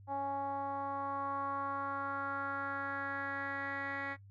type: tone with low-pass filter sweep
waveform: 10% pulse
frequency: 277.2 Hz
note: C#4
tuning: in tune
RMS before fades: -38 dBFS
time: 0.07-4.17 s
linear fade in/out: 50 ms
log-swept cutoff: 820 to 2100 Hz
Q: 4.4
effects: noise-tail reverb RT60 0.1 s tail -18 dB re dry + added 99 Hz sine -53 dBFS peak until 4.3 s